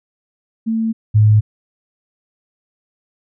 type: tone pair in turn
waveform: sine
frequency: 224 / 106.82 Hz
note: A3 / G#2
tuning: +31 / +49 cents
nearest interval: octave + minor second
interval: 1282 cents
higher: first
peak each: -15 / -7 dBFS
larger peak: second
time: 0.66-0.93 / 1.14-1.41 s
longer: neither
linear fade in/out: 20 ms
effects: none